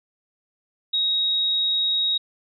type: tone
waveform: sine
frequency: 3785 Hz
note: A#7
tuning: 26 cents sharp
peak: -19 dBFS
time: 0.93-2.18 s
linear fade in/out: 10 ms
effects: none